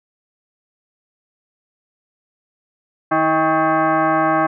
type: tone with frequency modulation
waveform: sine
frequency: 155.56 Hz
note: D#3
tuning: in tune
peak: -13 dBFS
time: 3.11-4.47 s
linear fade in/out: 10 ms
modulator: 476 Hz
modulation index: 2.7
effects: none